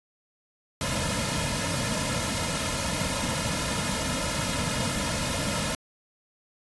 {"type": "noise with comb filter", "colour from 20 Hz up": "pink", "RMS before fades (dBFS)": -28, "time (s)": [0.81, 5.75], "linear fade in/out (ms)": 2, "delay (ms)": 2.6, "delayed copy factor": -0.9, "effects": ["resampled to 24000 Hz"]}